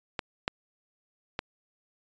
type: clicks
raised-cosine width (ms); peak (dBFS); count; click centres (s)
0.3; -14 / -11 / -14; 3; 0.192 / 0.479 / 1.391
effects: resampled to 16000 Hz